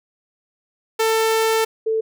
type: tone pair in turn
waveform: sawtooth / sine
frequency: 445.4 / 442.9 Hz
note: A4 / A4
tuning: +21 / +11 cents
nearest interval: unison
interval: 10 cents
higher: first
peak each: -12 / -17 dBFS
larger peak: first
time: 0.99-1.65 / 1.86-2.01 s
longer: first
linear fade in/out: 10 ms
effects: none